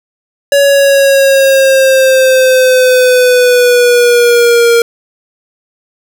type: exponential sweep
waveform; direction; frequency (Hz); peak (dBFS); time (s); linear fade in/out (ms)
square; down; 564 to 466.2; -5; 0.52-4.82; 2
effects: none